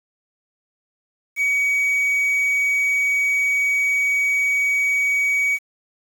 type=tone with quantisation; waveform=triangle; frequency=2261 Hz; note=C#7; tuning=34 cents sharp; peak=-15 dBFS; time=1.36-5.59 s; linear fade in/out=50 ms; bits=7; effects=none